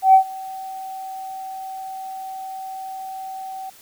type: tone with ADSR envelope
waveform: sine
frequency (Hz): 764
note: G5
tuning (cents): -45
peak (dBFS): -5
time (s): 0.02-3.7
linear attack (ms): 120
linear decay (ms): 94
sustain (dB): -24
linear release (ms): 8
effects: tanh soft clip ceiling -1 dBFS + white hiss -48 dBFS RMS until 3.81 s